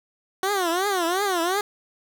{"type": "tone with vibrato", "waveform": "15% pulse", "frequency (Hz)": 368.9, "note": "F#4", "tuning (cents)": -5, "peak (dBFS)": -15, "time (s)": [0.43, 1.61], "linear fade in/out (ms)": 2, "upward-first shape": "triangle", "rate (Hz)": 2.8, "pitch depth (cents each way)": 220, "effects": []}